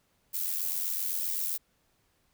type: noise with amplitude modulation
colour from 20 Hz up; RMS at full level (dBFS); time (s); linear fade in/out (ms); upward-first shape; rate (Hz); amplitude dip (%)
violet; -29; 0.33-1.58; 20; sine; 87.8; 60
effects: pink hiss -71 dBFS RMS until 2.33 s